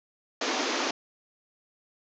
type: band-pass noise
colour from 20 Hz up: pink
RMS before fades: -29 dBFS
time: 0.41-0.91 s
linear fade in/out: 5 ms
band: 240 to 6700 Hz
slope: 96 dB/octave
effects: none